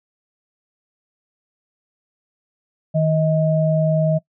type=tone pair together; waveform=sine; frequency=157.55 / 632 Hz; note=D#3 / D#5; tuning=+22 / +27 cents; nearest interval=2 octaves; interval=2405 cents; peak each=-16 / -19 dBFS; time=2.94-4.19 s; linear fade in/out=20 ms; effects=noise-tail reverb RT60 0.1 s tail -21 dB re dry